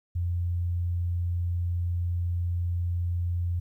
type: tone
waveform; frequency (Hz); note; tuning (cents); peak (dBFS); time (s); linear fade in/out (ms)
sine; 87.2; F2; -2; -25; 0.15-3.6; 10
effects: 11-bit